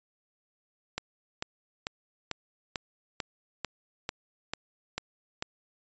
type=click train; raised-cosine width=0.2 ms; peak=-14 dBFS; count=11; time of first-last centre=0.98-5.424 s; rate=2.25 Hz; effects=resampled to 16000 Hz